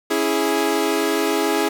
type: chord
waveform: sawtooth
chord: C# minor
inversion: none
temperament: equal with one note detuned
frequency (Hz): 277.2 / 328.3 / 415.3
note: C#4 / E4 / G#4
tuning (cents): 0 / -7 / 0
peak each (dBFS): -21 / -18 / -17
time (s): 0.1-1.69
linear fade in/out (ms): 10
effects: 7-bit